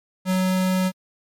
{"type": "tone", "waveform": "square", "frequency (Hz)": 185.9, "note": "F#3", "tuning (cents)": 8, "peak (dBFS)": -19, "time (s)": [0.25, 0.92], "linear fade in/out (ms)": 50, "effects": ["MP3 64 kbps"]}